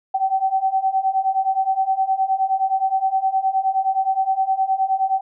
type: beating tone pair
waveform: sine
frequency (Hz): 762 / 771.6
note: G5 / G5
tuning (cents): -49 / -28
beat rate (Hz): 9.6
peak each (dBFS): -21 / -19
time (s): 0.14-5.21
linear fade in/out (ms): 10
effects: none